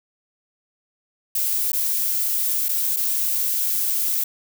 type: noise with dropouts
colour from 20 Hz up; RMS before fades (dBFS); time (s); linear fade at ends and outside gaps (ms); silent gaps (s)
violet; -22; 1.35-4.24; 5; 1.719-1.731 / 2.685-2.689 / 2.964-2.968
effects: none